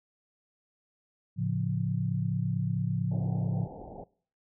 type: chord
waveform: sine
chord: A augmented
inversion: none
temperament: equal with one note detuned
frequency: 110 / 138.99 / 174.61 Hz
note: A2 / C#3 / E#3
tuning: 0 / +5 / 0 cents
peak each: -31 dBFS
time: 1.36-3.68 s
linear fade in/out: 50 ms
type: low-pass noise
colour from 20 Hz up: white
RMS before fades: -44 dBFS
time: 3.11-4.04 s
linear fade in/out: 5 ms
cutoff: 840 Hz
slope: 96 dB/octave
effects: noise-tail reverb RT60 0.5 s tail -22 dB re dry